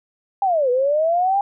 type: linear two-way sweep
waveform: sine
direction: down then up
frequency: 813 to 483.8 to 813 Hz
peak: -15 dBFS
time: 0.42-1.41 s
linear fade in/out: 2 ms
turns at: 0.7 s
effects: none